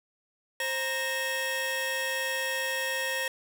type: tone cluster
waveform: 45% pulse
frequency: 527 / 939 / 1855 / 2614 / 3283 Hz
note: C5 / A#5 / A#6 / E7 / G#7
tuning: +12 / +12 / -9 / -15 / -21 cents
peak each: -35 / -40 / -31 / -38 / -38 dBFS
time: 0.6-3.28 s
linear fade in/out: 2 ms
effects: none